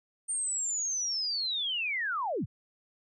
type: linear sweep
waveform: sine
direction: down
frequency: 8870 to 61.1 Hz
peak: -29 dBFS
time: 0.28-2.46 s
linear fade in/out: 20 ms
effects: none